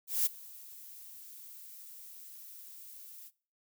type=noise with ADSR envelope; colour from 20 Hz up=violet; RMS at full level=-27 dBFS; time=0.07-3.31 s; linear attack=190 ms; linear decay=15 ms; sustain=-23 dB; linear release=46 ms; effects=noise-tail reverb RT60 0.4 s tail -21 dB re dry